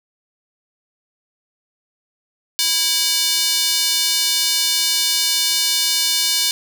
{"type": "tone with high-pass filter", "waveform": "square", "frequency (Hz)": 327.4, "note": "E4", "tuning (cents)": -12, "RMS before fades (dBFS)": -18, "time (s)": [2.59, 6.51], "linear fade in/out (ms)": 0, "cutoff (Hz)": 4100, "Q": 1.6, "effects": []}